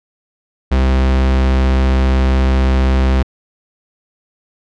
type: tone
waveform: 45% pulse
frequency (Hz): 65.41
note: C2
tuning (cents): 0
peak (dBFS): -10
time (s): 0.71-3.23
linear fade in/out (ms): 10
effects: low-pass 4000 Hz 12 dB/octave